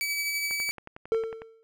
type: tone with tremolo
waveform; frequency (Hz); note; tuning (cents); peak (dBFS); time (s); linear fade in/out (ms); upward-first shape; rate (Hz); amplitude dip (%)
sawtooth; 2291; D7; -44; -23; 0.01-0.71; 0; sine; 12; 30
type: click train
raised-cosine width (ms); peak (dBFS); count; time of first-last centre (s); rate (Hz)
0.5; -26; 11; 0.51-1.419; 11
type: tone with exponential decay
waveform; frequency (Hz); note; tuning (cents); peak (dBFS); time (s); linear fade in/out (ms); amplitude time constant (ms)
triangle; 449.4; A4; +37; -18; 1.12-1.63; 0; 110
effects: none